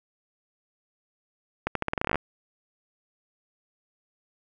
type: accelerating click train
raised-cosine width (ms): 0.5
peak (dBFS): -10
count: 14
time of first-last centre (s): 1.67-2.156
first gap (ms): 83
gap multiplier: 0.85
effects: none